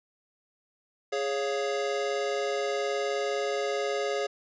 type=chord; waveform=square; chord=Db major; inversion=second; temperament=equal; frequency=415.3 / 554.4 / 698.5 Hz; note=Ab4 / Db5 / F5; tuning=0 / 0 / 0 cents; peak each=-31 / -32 / -36 dBFS; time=1.12-4.27 s; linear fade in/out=10 ms; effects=resampled to 16000 Hz